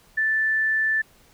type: tone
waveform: sine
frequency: 1760 Hz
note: A6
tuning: in tune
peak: -19 dBFS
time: 0.17-1.02 s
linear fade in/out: 10 ms
effects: pink hiss -56 dBFS RMS until 1.33 s